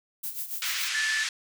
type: noise with tremolo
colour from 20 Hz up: violet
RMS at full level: -32 dBFS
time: 0.23-0.89 s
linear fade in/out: 10 ms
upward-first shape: sine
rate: 7.1 Hz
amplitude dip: 70%
type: band-pass noise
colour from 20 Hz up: pink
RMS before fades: -31 dBFS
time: 0.62-1.29 s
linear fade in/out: 2 ms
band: 1600 to 7400 Hz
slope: 24 dB/octave
type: tone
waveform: sine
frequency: 1747 Hz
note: A6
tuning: 13 cents flat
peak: -26 dBFS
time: 0.94-1.24 s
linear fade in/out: 10 ms
effects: none